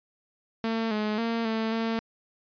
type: tone with pitch steps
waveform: sawtooth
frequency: 225.8 / 212.4 / 229.8 / 222.5 / 226.4 Hz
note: A3 / G#3 / A#3 / A3 / A3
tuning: +45 / +39 / -25 / +20 / +50 cents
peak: -22 dBFS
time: 0.64-1.99 s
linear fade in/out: 0 ms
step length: 270 ms
effects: resampled to 11025 Hz